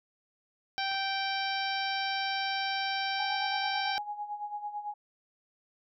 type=harmonic tone; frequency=780 Hz; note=G5; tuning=9 cents flat; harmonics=1 / 2 / 3 / 4 / 5 / 6 / 7; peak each=-33 / -36 / -38 / -39 / -40 / -41 / -41 dBFS; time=0.78-3.98 s; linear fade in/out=0 ms
type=clicks; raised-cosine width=0.3 ms; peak=-31 / -32 dBFS; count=2; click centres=0.916 / 0.945 s
type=tone with tremolo; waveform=sine; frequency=830.6 Hz; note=G#5; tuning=in tune; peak=-32 dBFS; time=3.19-4.94 s; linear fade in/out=5 ms; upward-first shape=sine; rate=9 Hz; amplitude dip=70%
effects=none